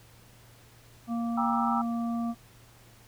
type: harmonic tone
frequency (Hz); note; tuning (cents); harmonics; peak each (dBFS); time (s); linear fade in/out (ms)
233.1; A#3; 0; 1 / 3 / 5; -28 / -38 / -42; 1.07-2.35; 50
type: chord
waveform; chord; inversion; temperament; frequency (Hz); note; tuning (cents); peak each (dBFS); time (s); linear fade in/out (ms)
sine; E half-diminished seventh; first; just; 791.1 / 949.3 / 1186.7 / 1318.5; G5 / Bb5 / D6 / E6; +16 / +31 / +18 / 0; -30 / -33 / -33 / -31; 1.37-1.82; 10
effects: added 117 Hz sine -57 dBFS peak until 3.07 s + pink hiss -57 dBFS RMS until 3.07 s